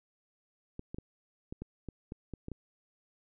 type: clicks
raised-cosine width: 3 ms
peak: -27 dBFS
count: 10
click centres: 0.794 / 0.945 / 0.985 / 1.525 / 1.62 / 1.887 / 2.121 / 2.337 / 2.484 / 2.517 s
effects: none